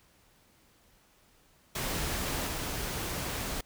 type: noise with level steps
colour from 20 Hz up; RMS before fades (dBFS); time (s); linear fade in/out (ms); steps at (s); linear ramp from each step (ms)
pink; -33 / -35; 1.75-3.61; 5; 2.47; 2
effects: pink hiss -64 dBFS RMS until 3.65 s